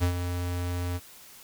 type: tone with ADSR envelope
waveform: square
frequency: 88.5 Hz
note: F2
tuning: 23 cents sharp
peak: -21 dBFS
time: 0-1 s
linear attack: 32 ms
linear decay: 93 ms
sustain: -8 dB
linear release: 40 ms
effects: white hiss -50 dBFS RMS until 1.43 s